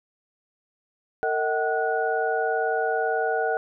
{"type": "tone cluster", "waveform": "sine", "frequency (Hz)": [455, 636, 754, 1461], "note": ["A#4", "D#5", "F#5", "F#6"], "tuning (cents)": [-42, 38, 32, -22], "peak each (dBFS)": [-26, -29, -26, -29], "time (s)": [1.23, 3.57], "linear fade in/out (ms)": 0, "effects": []}